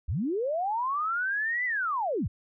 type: linear two-way sweep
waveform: sine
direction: up then down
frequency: 51.91 to 2023 to 51.91 Hz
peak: -26 dBFS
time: 0.08-2.28 s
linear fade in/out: 10 ms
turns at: 1.65 s
effects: none